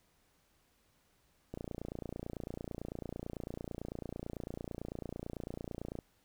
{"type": "click train", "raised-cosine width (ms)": 2, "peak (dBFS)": -27, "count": 130, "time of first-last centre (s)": [1.54, 5.988], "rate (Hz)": 29, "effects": ["pink hiss -72 dBFS RMS until 6.24 s"]}